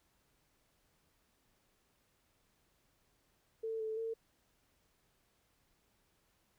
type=tone with pitch steps; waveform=sine; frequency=447 / 438.6 / 451.6 Hz; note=A4 / A4 / A4; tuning=+27 / -6 / +45 cents; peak=-36 dBFS; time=3.63-4.14 s; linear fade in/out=10 ms; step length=170 ms; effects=pink hiss -75 dBFS RMS until 6.58 s